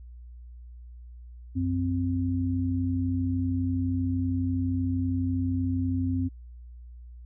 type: tone pair together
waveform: sine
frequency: 92.5 / 261.3 Hz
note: F#2 / C4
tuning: 0 / -2 cents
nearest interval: octave + tritone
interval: 1798 cents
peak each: -27 dBFS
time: 1.55-6.29 s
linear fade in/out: 20 ms
effects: added 60 Hz sine -42 dBFS peak until 7.25 s